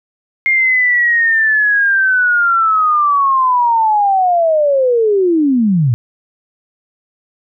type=linear sweep; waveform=sine; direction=down; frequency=2131 to 110 Hz; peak=-9 dBFS; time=0.46-5.94 s; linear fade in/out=0 ms; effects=none